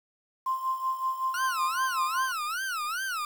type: tone with tremolo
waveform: sine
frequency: 1046.5 Hz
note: C6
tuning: in tune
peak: -24 dBFS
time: 0.46-2.32 s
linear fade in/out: 5 ms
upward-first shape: sine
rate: 5.3 Hz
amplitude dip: 70%
type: tone with vibrato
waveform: 40% pulse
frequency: 1376 Hz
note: F6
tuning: 26 cents flat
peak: -29 dBFS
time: 1.34-3.25 s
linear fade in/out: 2 ms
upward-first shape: sine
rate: 2.5 Hz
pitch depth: 240 cents each way
effects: 8-bit